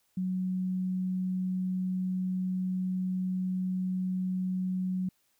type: tone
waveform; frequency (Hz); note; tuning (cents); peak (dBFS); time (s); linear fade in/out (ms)
sine; 185; F#3; 0; -28; 0.17-5.09; 5
effects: white hiss -72 dBFS RMS until 5.39 s